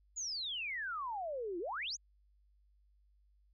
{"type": "exponential two-way sweep", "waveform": "sine", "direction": "down then up", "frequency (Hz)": [7040, 329.6, 7040], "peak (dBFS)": -37, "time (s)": [0.16, 1.97], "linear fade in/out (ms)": 20, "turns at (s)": 1.59, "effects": ["added 50 Hz sine -66 dBFS peak until 3.53 s"]}